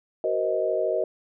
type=chord; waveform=sine; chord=C half-diminished seventh; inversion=second; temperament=just; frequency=376.7 / 470.9 / 523.3 / 627.9 Hz; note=Gb4 / Bb4 / C5 / Eb5; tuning=+31 / +18 / 0 / +16 cents; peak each=-29 / -28 / -30 / -25 dBFS; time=0.24-1.04 s; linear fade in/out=2 ms; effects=none